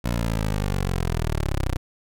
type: linear sweep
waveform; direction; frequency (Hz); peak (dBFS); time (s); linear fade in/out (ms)
15% pulse; down; 60.2 to 30.34; -16; 0.04-1.77; 10
effects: none